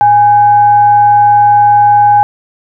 sine tone with frequency modulation, 825 Hz, G#5, 12 cents flat, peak -3 dBFS, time 0.01-2.23 s, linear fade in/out 0 ms, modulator 713 Hz, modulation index 0.21, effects none

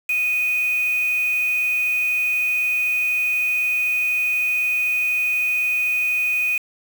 sine tone with quantisation, 2483 Hz, D#7, 4 cents flat, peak -18 dBFS, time 0.09-6.58 s, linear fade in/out 5 ms, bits 5, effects none

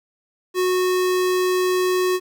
square tone, 366.7 Hz, F#4, 15 cents flat, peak -18 dBFS, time 0.54-2.2 s, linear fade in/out 50 ms, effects 9-bit

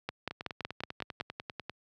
two click trains, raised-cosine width 0.3 ms, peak -22 / -17 dBFS, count 15 / 7, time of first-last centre 0.31-1.696 / 0.09-1.209 s, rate 10.1 / 5.36 Hz, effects high-pass 80 Hz 12 dB/octave

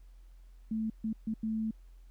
sine tone bursts at uneven times, 220 Hz, A3, in tune, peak -30 dBFS, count 4, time 0.71-0.9 / 1.04-1.13 / 1.27-1.34 / 1.43-1.71 s, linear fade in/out 5 ms, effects added 43 Hz sine -51 dBFS peak until 2.1 s + pink hiss -73 dBFS RMS until 2.1 s

